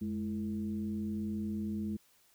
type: tone with frequency modulation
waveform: sine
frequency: 210.9 Hz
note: G#3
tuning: 27 cents sharp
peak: -33 dBFS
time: 0.01-1.97 s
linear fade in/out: 10 ms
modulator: 121 Hz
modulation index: 0.65
effects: white hiss -67 dBFS RMS until 2.34 s